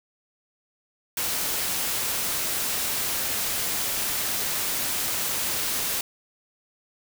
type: noise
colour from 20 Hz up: white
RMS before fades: -27 dBFS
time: 1.17-6.01 s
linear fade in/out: 2 ms
effects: none